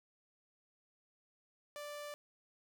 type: tone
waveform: sawtooth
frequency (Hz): 587.3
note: D5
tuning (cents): 0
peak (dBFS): -40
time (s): 1.76-2.14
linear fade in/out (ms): 0
effects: none